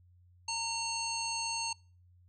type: harmonic tone with a mistuned harmonic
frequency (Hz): 914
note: A#5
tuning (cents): -34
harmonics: 1 / 3 / 5 / 7 / 9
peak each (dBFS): -38 / -40 / -37 / -39 / -44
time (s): 0.48-1.73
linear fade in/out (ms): 5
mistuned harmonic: 5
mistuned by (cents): -64
effects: noise-tail reverb RT60 0.4 s tail -26 dB re dry + added 89 Hz sine -59 dBFS peak until 2.28 s